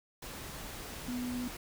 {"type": "tone in noise", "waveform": "sine", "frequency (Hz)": 246.9, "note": "B3", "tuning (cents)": 0, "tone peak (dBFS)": -34, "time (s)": [1.08, 1.48], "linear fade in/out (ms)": 5, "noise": "pink", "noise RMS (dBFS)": -44, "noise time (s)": [0.22, 1.57], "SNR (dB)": 7, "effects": []}